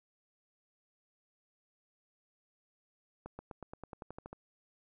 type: accelerating click train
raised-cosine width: 1 ms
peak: -30 dBFS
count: 12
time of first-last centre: 3.26-4.33 s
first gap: 130 ms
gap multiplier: 0.94
effects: none